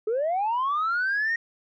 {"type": "linear sweep", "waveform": "sine", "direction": "up", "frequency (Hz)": [415.3, 1881], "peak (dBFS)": -21, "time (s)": [0.07, 1.36], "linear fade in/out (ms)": 5, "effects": ["tanh soft clip ceiling -20 dBFS"]}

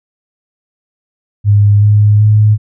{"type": "tone with pitch steps", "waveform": "sine", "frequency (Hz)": [102.7, 104.56, 106.44], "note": ["G#2", "G#2", "G#2"], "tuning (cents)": [-19, 12, 43], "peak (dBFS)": -4, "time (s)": [1.44, 2.58], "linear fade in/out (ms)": 50, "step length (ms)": 380, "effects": []}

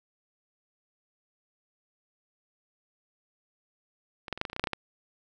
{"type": "clicks", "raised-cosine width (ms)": 0.3, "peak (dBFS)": [-23, -14, -24, -11, -16, -27, -19, -18, -13, -10, -13, -14], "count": 12, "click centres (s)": [4.282, 4.327, 4.376, 4.414, 4.452, 4.499, 4.531, 4.564, 4.596, 4.64, 4.672, 4.733], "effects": []}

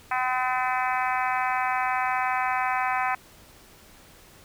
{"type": "harmonic tone", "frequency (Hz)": 254.4, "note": "C4", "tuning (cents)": -48, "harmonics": [3, 4, 5, 6, 7, 8, 9, 10], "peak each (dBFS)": [-27, -29, -31, -33, -34, -35, -36, -37], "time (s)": [0.11, 3.15], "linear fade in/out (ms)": 5, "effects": ["pink hiss -52 dBFS RMS until 4.44 s"]}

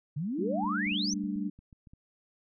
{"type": "exponential sweep", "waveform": "sine", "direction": "up", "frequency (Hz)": [135.3, 6350], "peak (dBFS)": -30, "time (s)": [0.16, 1.14], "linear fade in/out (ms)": 10}
{"type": "chord", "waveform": "sine", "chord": "G suspended second", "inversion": "none", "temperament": "equal", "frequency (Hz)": [196, 220, 293.7], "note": ["G3", "A3", "D4"], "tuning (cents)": [0, 0, 0], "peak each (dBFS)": [-33, -36, -35], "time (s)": [0.38, 1.5], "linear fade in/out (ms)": 10}
{"type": "clicks", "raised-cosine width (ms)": 5, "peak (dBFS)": -40, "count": 10, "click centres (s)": [0.643, 0.865, 0.92, 1.137, 1.239, 1.359, 1.59, 1.728, 1.872, 1.935]}
{"effects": []}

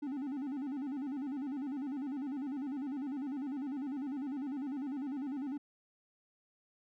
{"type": "tone with vibrato", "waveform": "triangle", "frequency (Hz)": 274.8, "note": "C#4", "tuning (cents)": -15, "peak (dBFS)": -34, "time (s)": [0.02, 5.58], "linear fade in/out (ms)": 10, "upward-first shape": "square", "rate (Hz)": 10, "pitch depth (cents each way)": 110, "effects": []}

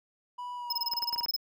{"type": "tone with pitch glide", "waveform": "triangle", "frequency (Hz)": [982, 951.3], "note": ["B5", "A#5"], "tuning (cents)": [-10, 35], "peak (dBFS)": -34, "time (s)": [0.38, 1.26], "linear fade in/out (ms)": 10, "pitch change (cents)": -55, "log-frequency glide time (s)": [0.55, 0.76]}
{"type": "tone bursts", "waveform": "square", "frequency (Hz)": 5130, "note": "E8", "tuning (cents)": -48, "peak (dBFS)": -28, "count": 13, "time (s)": [0.7, 1.364], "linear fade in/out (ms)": 5, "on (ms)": 28, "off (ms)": 25}
{"type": "clicks", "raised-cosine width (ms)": 0.5, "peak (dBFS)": -32, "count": 6, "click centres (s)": [0.936, 1.024, 1.128, 1.161, 1.209, 1.26]}
{"effects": []}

